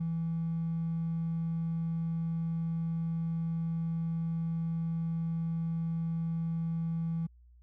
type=tone with hard clipping; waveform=triangle; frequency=164.81 Hz; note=E3; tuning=in tune; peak=-30 dBFS; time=0-7.27 s; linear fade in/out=10 ms; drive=3 dB; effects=added 60 Hz sine -55 dBFS peak until 7.62 s